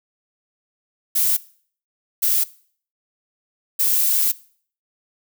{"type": "noise bursts at uneven times", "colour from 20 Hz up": "violet", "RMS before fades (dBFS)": -18, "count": 3, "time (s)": [[1.15, 1.37], [2.22, 2.44], [3.79, 4.32]], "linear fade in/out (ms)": 10, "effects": ["noise-tail reverb RT60 0.5 s tail -20 dB re dry"]}